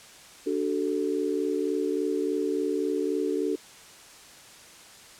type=chord; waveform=sine; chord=D major; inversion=none; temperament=equal with one note detuned; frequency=293.7 / 376.5 / 440 Hz; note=D4 / F#4 / A4; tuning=0 / +30 / 0 cents; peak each=-29 dBFS; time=0.46-3.56 s; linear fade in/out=10 ms; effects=white hiss -49 dBFS RMS until 5.19 s + low-pass 9000 Hz 12 dB/octave